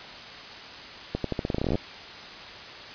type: accelerating click train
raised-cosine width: 2 ms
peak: -13 dBFS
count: 17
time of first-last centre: 1.15-1.755 s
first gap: 93 ms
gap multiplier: 0.86
effects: white hiss -41 dBFS RMS until 2.94 s + resampled to 11025 Hz